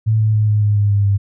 sine tone with pitch steps, 110 / 108.49 / 106.99 / 105.52 / 104.07 / 102.63 / 101.22 / 99.83 Hz, A2 / A2 / A2 / G#2 / G#2 / G#2 / G#2 / G2, 0 / -24 / -48 / +28 / +4 / -20 / -44 / +32 cents, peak -11 dBFS, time 0.06-1.18 s, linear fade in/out 20 ms, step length 140 ms, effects none

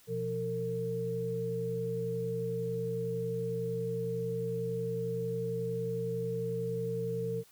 sine tone cluster, 122.5 / 173.5 / 453.9 Hz, B2 / F3 / A#4, -14 / -11 / -46 cents, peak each -38 / -39 / -33 dBFS, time 0.07-7.44 s, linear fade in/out 50 ms, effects white hiss -61 dBFS RMS until 7.51 s

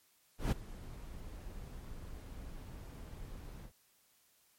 brown noise with ADSR envelope, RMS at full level -28 dBFS, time 0.38-3.72 s, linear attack 140 ms, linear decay 12 ms, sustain -19 dB, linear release 82 ms, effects white hiss -70 dBFS RMS until 4.58 s + MP3 64 kbps

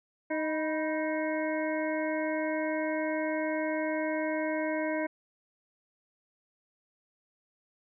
harmonic tone with a mistuned harmonic, 311.1 Hz, D#4, in tune, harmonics 1 / 2 / 3 / 5 / 6 / 7, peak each -32 / -32 / -39 / -40 / -42 / -40 dBFS, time 0.3-5.07 s, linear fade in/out 10 ms, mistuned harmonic 3, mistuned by +69 cents, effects none

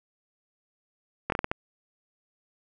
slowing click train, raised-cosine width 0.5 ms, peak -11 dBFS, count 6, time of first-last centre 1.3-1.515 s, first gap 22 ms, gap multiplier 1.34, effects none

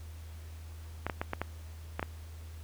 clicks, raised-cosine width 0.5 ms, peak -17 dBFS, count 7, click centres 1.066 / 1.098 / 1.215 / 1.334 / 1.416 / 1.995 / 2.028 s, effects added 80 Hz sine -43 dBFS peak until 2.63 s + pink hiss -57 dBFS RMS until 2.63 s

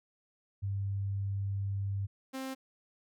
sine / sawtooth tone pair in turn, 98.9 / 264.5 Hz, G2 / C4, +16 / +19 cents, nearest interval octave + perfect fourth, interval 1703 cents, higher second, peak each -31 / -33 dBFS, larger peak first, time 0.62-2.07 / 2.33-2.55 s, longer first, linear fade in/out 20 ms, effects none

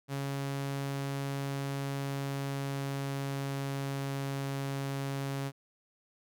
sawtooth tone with pitch glide, 138.6 to 137.72 Hz, C#3 to C#3, 0 to -11 cents, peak -29 dBFS, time 0.08-5.52 s, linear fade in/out 50 ms, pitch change -11 cents, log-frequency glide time 1.81-4.46 s, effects none

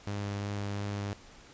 sawtooth tone with vibrato, 101.5 Hz, G#2, 39 cents flat, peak -29 dBFS, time 0.07-1.13 s, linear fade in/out 0 ms, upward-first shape triangle, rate 2.8 Hz, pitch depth 10 cents each way, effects pink hiss -54 dBFS RMS until 1.53 s + resampled to 16000 Hz

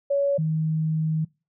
sine tone pair in turn, 562 / 157.71 Hz, C#5 / D#3, +24 / +24 cents, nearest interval octave + minor seventh, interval 2200 cents, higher first, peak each -19 / -21 dBFS, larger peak first, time 0.1-0.38 / 0.38-1.25 s, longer second, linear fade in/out 10 ms, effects noise-tail reverb RT60 0.3 s tail -24 dB re dry

